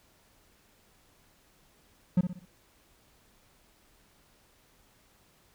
triangle tone with echo, 180.1 Hz, F#3, 46 cents flat, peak -17 dBFS, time 2.17-2.21 s, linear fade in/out 5 ms, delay 61 ms, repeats 4, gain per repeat -8 dB, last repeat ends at 2.454 s, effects pink hiss -64 dBFS RMS until 5.54 s

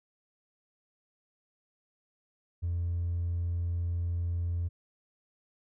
sine tone with hard clipping, 86.2 Hz, F2, 22 cents flat, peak -29 dBFS, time 2.62-4.69 s, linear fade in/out 20 ms, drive 1 dB, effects none

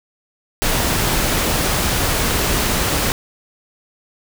pink noise, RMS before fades -18 dBFS, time 0.62-3.12 s, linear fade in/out 0 ms, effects none

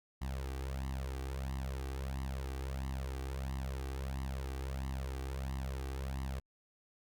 sawtooth tone with flanger, 66.5 Hz, C2, 29 cents sharp, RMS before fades -39 dBFS, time 0.21-6.4 s, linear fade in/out 10 ms, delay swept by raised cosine 1 to 2.6 ms, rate 1.5 Hz, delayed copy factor +0.8, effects Opus 48 kbps

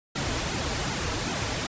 pink noise with flanger, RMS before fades -29 dBFS, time 0.15-1.67 s, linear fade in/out 10 ms, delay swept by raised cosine 1.7 to 5.7 ms, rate 2.6 Hz, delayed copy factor -0.95, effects resampled to 16000 Hz

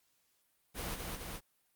pink noise with echo, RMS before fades -39 dBFS, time 0.74-0.99 s, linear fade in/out 50 ms, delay 210 ms, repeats 2, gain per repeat -2 dB, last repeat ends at 1.41 s, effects white hiss -75 dBFS RMS until 1.75 s + Opus 48 kbps

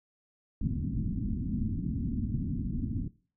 white low-pass noise, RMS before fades -32 dBFS, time 0.61-3.08 s, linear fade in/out 5 ms, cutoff 260 Hz, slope 48 dB/octave, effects noise-tail reverb RT60 0.4 s tail -20 dB re dry

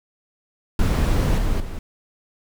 brown noise with level steps, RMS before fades -17 / -21 / -30 dBFS, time 0.79-1.79 s, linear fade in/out 2 ms, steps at 1.38 / 1.6 s, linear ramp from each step 2 ms, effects none

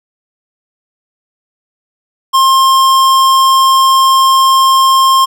sine tone with hard clipping, 1063 Hz, C6, 27 cents sharp, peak -7 dBFS, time 2.33-5.26 s, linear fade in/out 20 ms, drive 18 dB, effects none

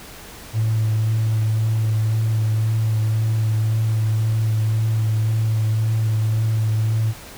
triangle tone with vibrato, 110 Hz, A2, in tune, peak -13 dBFS, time 0.53-7.14 s, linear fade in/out 50 ms, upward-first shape sine, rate 1.9 Hz, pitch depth 15 cents each way, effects tanh soft clip ceiling -13 dBFS + pink hiss -39 dBFS RMS until 7.37 s

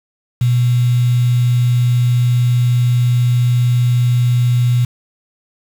sine tone with quantisation, 122.4 Hz, B2, 15 cents flat, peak -10 dBFS, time 0.41-4.85 s, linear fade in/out 5 ms, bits 5, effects none

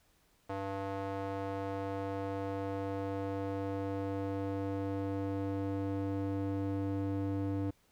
square tone with band-pass filter sweep, 98 Hz, G2, in tune, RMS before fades -36 dBFS, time 0.49-7.71 s, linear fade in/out 10 ms, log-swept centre 700 to 280 Hz, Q 1.2, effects pink hiss -70 dBFS RMS until 7.91 s

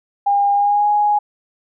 sine tone with pitch glide, 807 to 831.1 Hz, G#5 to G#5, -50 to +1 cents, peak -12 dBFS, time 0.26-1.19 s, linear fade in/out 10 ms, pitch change +51 cents, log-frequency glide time 0.53-0.88 s, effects none

